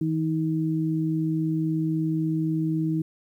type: tone pair together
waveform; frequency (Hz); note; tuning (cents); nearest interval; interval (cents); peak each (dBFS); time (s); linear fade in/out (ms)
sine; 160.4 / 316.7; E3 / D#4; -47 / +31; octave; 1178; -25; 0.01-3.02; 5
effects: 10-bit